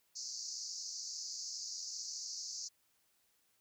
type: band-pass noise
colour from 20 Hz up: white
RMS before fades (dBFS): -44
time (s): 0.15-2.69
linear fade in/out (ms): 20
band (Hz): 4500 to 6800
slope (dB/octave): 96
effects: white hiss -75 dBFS RMS until 3.6 s